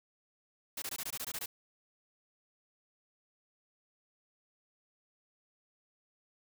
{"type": "noise bursts", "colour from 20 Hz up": "white", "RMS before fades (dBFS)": -39, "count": 10, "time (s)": [0.77, 1.46], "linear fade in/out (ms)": 5, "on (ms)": 51, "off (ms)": 20, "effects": []}